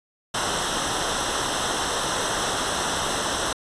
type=noise with comb filter; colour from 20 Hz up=pink; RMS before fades=-25 dBFS; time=0.34-3.53 s; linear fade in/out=5 ms; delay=0.43 ms; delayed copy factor=-0.75; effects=resampled to 22050 Hz